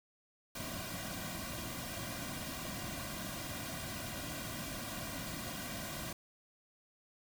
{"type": "noise with comb filter", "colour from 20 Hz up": "pink", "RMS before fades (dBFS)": -42, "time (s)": [0.55, 6.13], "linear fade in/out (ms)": 5, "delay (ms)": 2.3, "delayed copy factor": -0.85, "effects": []}